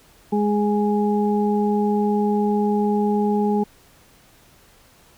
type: harmonic tone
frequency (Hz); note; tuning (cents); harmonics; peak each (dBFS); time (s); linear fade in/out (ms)
207.7; G#3; 0; 1 / 2 / 4; -19 / -22 / -25; 0.32-3.64; 10
effects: pink hiss -53 dBFS RMS until 5.17 s